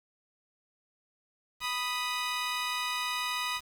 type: tone pair together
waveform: 15% pulse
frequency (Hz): 987.8 / 1244.5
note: B5 / D#6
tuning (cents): 0 / 0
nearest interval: major third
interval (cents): 400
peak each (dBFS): -27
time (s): 1.6-3.61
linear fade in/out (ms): 50
effects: low-pass 11000 Hz 12 dB/octave + 8-bit